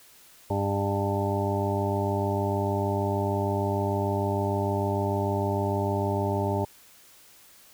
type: harmonic tone with a mistuned harmonic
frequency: 100 Hz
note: G2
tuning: 35 cents sharp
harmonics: 1 / 2 / 3 / 4 / 6 / 7 / 8 / 9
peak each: -28 / -33 / -34 / -31 / -32 / -39 / -37 / -32 dBFS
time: 0.5-6.65 s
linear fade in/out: 5 ms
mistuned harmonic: 9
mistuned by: -26 cents
effects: white hiss -54 dBFS RMS until 7.73 s